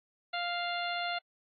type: harmonic tone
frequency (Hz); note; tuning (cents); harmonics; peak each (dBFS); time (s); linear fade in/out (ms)
698.5; F5; 0; 1 / 2 / 3 / 4 / 5 / 6; -35 / -38 / -40 / -41 / -42 / -43; 0.33-1.19; 10
effects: AAC 32 kbps